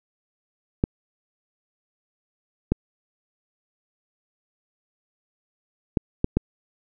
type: clicks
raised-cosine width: 3 ms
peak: -6 dBFS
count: 5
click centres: 0.839 / 2.72 / 5.972 / 6.244 / 6.37 s
effects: none